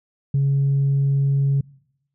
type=tone; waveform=sine; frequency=138.59 Hz; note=C#3; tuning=in tune; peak=-14 dBFS; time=0.34-1.61 s; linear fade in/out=5 ms; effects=noise-tail reverb RT60 0.8 s tail -25 dB re dry + tanh soft clip ceiling -13 dBFS